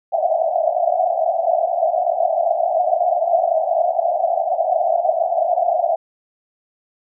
pink band-pass noise, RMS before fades -18 dBFS, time 0.12-5.96 s, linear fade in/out 5 ms, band 640 to 730 Hz, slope 96 dB/octave, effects none

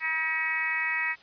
harmonic tone, 319.4 Hz, D#4, 45 cents sharp, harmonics 3 / 4 / 5 / 6 / 7 / 8, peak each -38 / -39 / -39 / -28 / -32 / -34 dBFS, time 0-1.16 s, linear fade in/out 50 ms, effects white hiss -54 dBFS RMS until 1.22 s + resampled to 11025 Hz

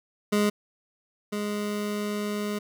25% pulse tone pair in turn, 207.7 / 207.7 Hz, G#3 / G#3, 0 / 0 cents, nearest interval unison, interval 0 cents, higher neither, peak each -17 / -24 dBFS, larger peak first, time 0.32-0.5 / 1.32-2.59 s, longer second, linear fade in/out 10 ms, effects none

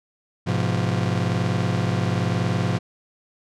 40% pulse chord, F diminished, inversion first, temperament just, 104.77 / 125.72 / 174.61 Hz, Ab2 / Cb3 / F3, +16 / +31 / 0 cents, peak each -24 dBFS, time 0.46-2.79 s, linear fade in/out 20 ms, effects low-pass 6000 Hz 12 dB/octave

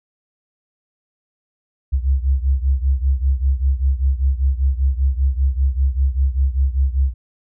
sine beating tone pair, 65.41 / 70.51 Hz, C2 / C#2, 0 / +30 cents, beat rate 5.1 Hz, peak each -16 / -19 dBFS, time 1.92-7.14 s, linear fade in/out 20 ms, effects none

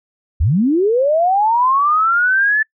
sine linear sweep, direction up, 59.4 to 1760 Hz, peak -11 dBFS, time 0.4-2.63 s, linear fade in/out 10 ms, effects noise-tail reverb RT60 0.1 s tail -24 dB re dry

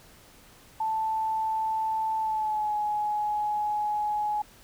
sine tone with pitch glide, 880 to 840.3 Hz, A5 to G#5, 0 to +20 cents, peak -25 dBFS, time 0.8-4.42 s, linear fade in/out 5 ms, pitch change -80 cents, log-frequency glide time 2.19-2.75 s, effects pink hiss -54 dBFS RMS until 4.63 s

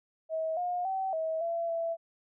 sine tone with pitch steps, 641 / 714 / 766 / 642 / 674 / 666 Hz, E5 / F5 / G5 / E5 / E5 / E5, -49 / +38 / -40 / -46 / +38 / +18 cents, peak -29 dBFS, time 0.29-1.97 s, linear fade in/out 50 ms, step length 280 ms, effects none

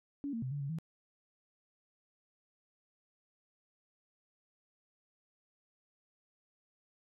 sine tone with pitch steps, 283.3 / 228.9 / 129 / 143.7 / 139.5 / 161.6 Hz, C#4 / A#3 / C3 / D3 / C#3 / E3, +38 / -31 / -24 / -37 / +11 / -34 cents, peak -35 dBFS, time 0.24-0.786 s, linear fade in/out 0 ms, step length 91 ms, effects none

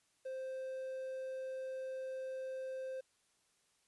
triangle tone with quantisation, 523.3 Hz, C5, in tune, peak -38 dBFS, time 0.25-3.01 s, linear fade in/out 10 ms, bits 11, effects white hiss -75 dBFS RMS until 3.87 s + resampled to 24000 Hz

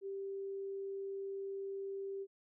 sine tone, 392 Hz, G4, in tune, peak -39 dBFS, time 0.01-2.27 s, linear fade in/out 50 ms, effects none

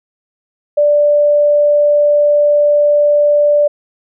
sine tone, 587.3 Hz, D5, in tune, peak -7 dBFS, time 0.77-3.68 s, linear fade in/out 10 ms, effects none

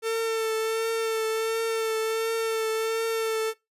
45% pulse tone with vibrato, 447.3 Hz, A4, 28 cents sharp, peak -24 dBFS, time 0.02-3.54 s, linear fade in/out 50 ms, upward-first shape triangle, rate 1.4 Hz, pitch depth 26 cents each way, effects noise-tail reverb RT60 0.2 s tail -21 dB re dry + resampled to 32000 Hz

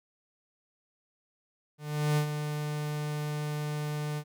45% pulse tone with ADSR envelope, 149.5 Hz, D3, 31 cents sharp, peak -23 dBFS, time 1.78-4.24 s, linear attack 390 ms, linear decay 89 ms, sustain -8 dB, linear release 65 ms, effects none

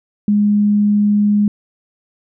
sine tone, 206.9 Hz, G#3, 6 cents flat, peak -10 dBFS, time 0.28-1.48 s, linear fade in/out 2 ms, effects none

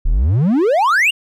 triangle exponential sweep, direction up, 30.82 to 2960 Hz, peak -9 dBFS, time 0.05-1.11 s, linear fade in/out 10 ms, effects none

